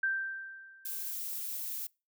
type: tone with exponential decay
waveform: sine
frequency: 1568 Hz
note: G6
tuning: in tune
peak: -26 dBFS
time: 0.03-1.14 s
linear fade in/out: 5 ms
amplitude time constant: 240 ms
type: noise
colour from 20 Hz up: violet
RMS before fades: -38 dBFS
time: 0.85-1.87 s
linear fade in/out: 5 ms
effects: noise-tail reverb RT60 0.3 s tail -26 dB re dry